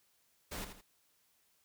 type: noise with echo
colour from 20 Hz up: pink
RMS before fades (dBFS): -42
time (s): 0.51-0.65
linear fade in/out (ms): 10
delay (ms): 82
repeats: 2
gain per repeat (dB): -8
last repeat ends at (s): 0.814
effects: white hiss -73 dBFS RMS until 1.64 s